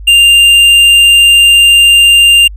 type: tone with tanh clipping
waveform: sine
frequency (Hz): 2794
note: F7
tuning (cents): 0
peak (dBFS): -3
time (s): 0.07-2.48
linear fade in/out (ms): 10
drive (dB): 9
effects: added 50 Hz sine -23 dBFS peak until 2.56 s